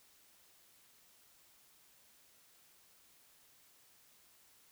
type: silence
effects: white hiss -66 dBFS RMS until 4.71 s